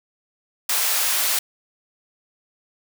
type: high-pass noise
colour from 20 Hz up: white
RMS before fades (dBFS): -21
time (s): 0.69-1.39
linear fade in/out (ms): 5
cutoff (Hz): 690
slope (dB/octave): 12
effects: none